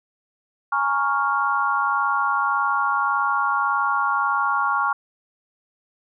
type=chord; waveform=sine; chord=Bb minor seventh; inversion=third; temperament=equal; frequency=830.6 / 932.3 / 1108.7 / 1396.9 Hz; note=Ab5 / Bb5 / Db6 / F6; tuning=0 / 0 / 0 / 0 cents; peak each=-26 / -28 / -22 / -23 dBFS; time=0.72-4.93 s; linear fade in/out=5 ms; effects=none